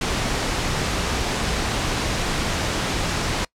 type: noise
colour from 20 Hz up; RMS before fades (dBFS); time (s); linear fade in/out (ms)
pink; -23; 0.01-3.45; 5
effects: noise-tail reverb RT60 0.1 s tail -24 dB re dry + low-pass 7000 Hz 12 dB/octave